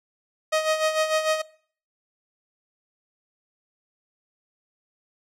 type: tone with tremolo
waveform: sawtooth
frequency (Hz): 627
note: D#5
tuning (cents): +13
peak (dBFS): -15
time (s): 0.52-1.42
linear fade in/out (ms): 10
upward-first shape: sine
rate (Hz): 6.7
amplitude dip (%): 65
effects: noise-tail reverb RT60 0.5 s tail -20 dB re dry + low-pass 9000 Hz 12 dB/octave